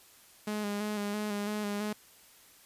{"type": "tone with vibrato", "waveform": "sawtooth", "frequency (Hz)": 207.7, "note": "G#3", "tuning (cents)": 0, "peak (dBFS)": -28, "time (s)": [0.47, 1.93], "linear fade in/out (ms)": 5, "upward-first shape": "square", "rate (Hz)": 3, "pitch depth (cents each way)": 27, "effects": ["white hiss -58 dBFS RMS until 2.65 s", "resampled to 32000 Hz"]}